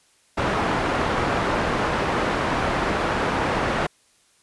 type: low-pass noise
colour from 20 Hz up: white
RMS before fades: -23 dBFS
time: 0.37-3.87 s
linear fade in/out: 10 ms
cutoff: 1200 Hz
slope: 12 dB/octave
effects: white hiss -60 dBFS RMS until 4.42 s + resampled to 24000 Hz